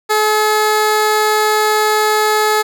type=tone; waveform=15% pulse; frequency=427.7 Hz; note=A4; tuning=49 cents flat; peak=-5 dBFS; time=0.09-2.63 s; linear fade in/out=20 ms; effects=none